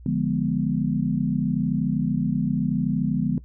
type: chord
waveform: sine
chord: D diminished seventh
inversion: none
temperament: equal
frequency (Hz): 146.83 / 174.61 / 207.7 / 246.9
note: D3 / F3 / Ab3 / Cb4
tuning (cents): 0 / 0 / 0 / 0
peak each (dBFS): -26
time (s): 0.06-3.38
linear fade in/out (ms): 2
effects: noise-tail reverb RT60 0.1 s tail -18 dB re dry + added 60 Hz sine -41 dBFS peak until 3.44 s